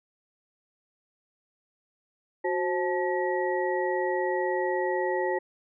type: tone cluster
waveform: sine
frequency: 367.3 / 531 / 871 / 1911 Hz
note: F#4 / C5 / A5 / A#6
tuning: -13 / +25 / -18 / +43 cents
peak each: -28 / -30 / -31 / -34 dBFS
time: 2.44-5.39 s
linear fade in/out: 10 ms
effects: none